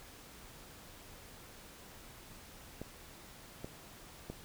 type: clicks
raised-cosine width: 2 ms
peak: -28 dBFS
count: 3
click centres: 2.816 / 3.645 / 4.3 s
effects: pink hiss -54 dBFS RMS until 4.44 s